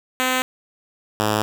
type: tone pair in turn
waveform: 5% pulse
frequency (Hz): 256.4 / 106.56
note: C4 / G#2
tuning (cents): -35 / +45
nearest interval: octave + minor third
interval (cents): 1520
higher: first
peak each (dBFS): -7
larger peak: neither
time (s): 0.2-0.42 / 1.2-1.42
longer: neither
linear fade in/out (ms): 0
effects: none